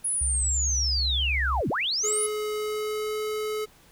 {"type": "linear two-way sweep", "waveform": "sine", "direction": "down then up", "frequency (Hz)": [10540, 87.31, 10540], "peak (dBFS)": -24, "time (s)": [0.04, 2.27], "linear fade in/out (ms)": 10, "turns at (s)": 1.69}
{"type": "tone with vibrato", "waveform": "sine", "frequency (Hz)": 67, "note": "C2", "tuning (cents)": 42, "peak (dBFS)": -26, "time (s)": [0.21, 1.61], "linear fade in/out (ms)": 5, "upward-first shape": "square", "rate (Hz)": 14, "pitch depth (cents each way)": 27}
{"type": "tone with pitch glide", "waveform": "square", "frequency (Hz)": [424.6, 428.3], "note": ["G#4", "A4"], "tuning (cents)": [38, -47], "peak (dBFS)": -28, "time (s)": [2.03, 3.66], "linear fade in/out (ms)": 20, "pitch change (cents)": 15, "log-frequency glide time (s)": [2.51, 3.21]}
{"effects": ["pink hiss -56 dBFS RMS until 3.91 s"]}